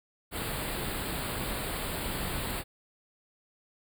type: band-stop noise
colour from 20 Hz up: pink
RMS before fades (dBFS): -34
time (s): 0.31-2.64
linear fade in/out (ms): 50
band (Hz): 4700 to 7700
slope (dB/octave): 96
effects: none